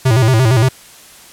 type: tone with vibrato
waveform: square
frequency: 120.7 Hz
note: B2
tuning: 39 cents flat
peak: -9 dBFS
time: 0.05-0.69 s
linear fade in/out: 10 ms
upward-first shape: square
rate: 8.7 Hz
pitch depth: 140 cents each way
effects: white hiss -40 dBFS RMS until 1.32 s + low-pass 12000 Hz 12 dB/octave